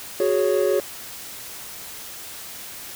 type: chord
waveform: triangle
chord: F# suspended second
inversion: none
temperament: just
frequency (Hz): 370 / 416.2 / 555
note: F#4 / G#4 / C#5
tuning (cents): 0 / +4 / +2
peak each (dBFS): -20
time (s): 0.2-0.8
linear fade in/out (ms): 2
effects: white hiss -37 dBFS RMS until 2.95 s